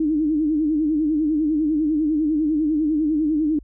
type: tone with vibrato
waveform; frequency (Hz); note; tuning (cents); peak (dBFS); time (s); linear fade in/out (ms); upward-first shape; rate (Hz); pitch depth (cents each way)
sine; 306.7; D#4; -25; -17; 0-3.59; 5; sine; 10; 85
effects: added 50 Hz sine -41 dBFS peak until 3.63 s